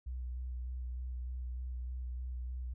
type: tone with vibrato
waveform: sine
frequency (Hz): 62.2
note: B1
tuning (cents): +13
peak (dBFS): -37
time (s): 0.06-2.74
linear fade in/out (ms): 10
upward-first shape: square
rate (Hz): 3.3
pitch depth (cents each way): 17
effects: none